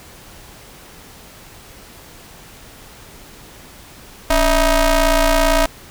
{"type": "ring-modulated tone", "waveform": "sawtooth", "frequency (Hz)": 311.1, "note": "D#4", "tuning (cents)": 0, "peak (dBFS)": -5, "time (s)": [4.3, 5.66], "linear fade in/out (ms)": 5, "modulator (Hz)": 340, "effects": ["pink hiss -41 dBFS RMS until 5.9 s"]}